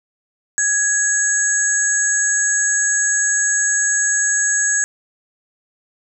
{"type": "tone cluster", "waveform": "sine", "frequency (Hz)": [1669, 6630, 7720], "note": ["G#6", "G#8", "B8"], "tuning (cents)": [8, -4, -40], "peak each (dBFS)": -19, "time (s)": [0.58, 4.84], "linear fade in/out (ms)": 0, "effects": []}